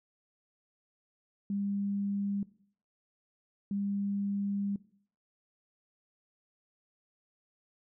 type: tone bursts at uneven times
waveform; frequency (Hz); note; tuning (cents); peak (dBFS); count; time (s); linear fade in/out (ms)
sine; 200.4; G3; +38; -30; 2; 1.5-2.43 / 3.71-4.76; 2
effects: noise-tail reverb RT60 0.6 s tail -19 dB re dry